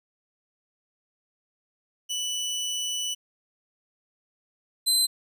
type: tone pair in turn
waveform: 25% pulse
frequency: 2971 / 4066 Hz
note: F#7 / B7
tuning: +6 / +50 cents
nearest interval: perfect fourth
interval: 544 cents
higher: second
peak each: -24 / -15 dBFS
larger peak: second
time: 2.09-3.15 / 4.86-5.07 s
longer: first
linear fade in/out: 20 ms
effects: none